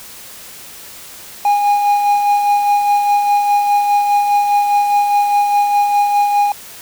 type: tone with tremolo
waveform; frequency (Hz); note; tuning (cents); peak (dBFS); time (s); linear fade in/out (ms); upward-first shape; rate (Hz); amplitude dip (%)
triangle; 819; G#5; -24; -7; 1.45-6.52; 2; sine; 4.9; 40
effects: white hiss -35 dBFS RMS until 6.81 s